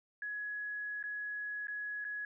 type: tone with dropouts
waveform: sine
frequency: 1680 Hz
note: G#6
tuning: 19 cents sharp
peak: -37 dBFS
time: 0.22-2.25 s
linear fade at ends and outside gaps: 2 ms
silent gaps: 1.028-1.038 / 1.671-1.682 / 2.044-2.049 s
effects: none